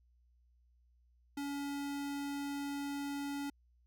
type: tone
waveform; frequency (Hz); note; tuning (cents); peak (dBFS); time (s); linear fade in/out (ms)
square; 283; C#4; +36; -38; 1.37-3.5; 5
effects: added 60 Hz sine -66 dBFS peak until 3.86 s